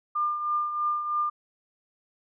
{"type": "tone with tremolo", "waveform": "sine", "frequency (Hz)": 1200, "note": "D6", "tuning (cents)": 37, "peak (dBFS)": -22, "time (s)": [0.15, 1.3], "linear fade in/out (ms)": 10, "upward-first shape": "triangle", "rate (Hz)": 3.1, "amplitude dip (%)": 60, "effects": []}